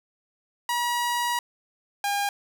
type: tone pair in turn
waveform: sawtooth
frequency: 961 / 808.1 Hz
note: B5 / G#5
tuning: -48 / -48 cents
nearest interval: minor third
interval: 300 cents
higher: first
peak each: -20 dBFS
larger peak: neither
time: 0.69-1.39 / 2.04-2.29 s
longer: first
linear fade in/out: 2 ms
effects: none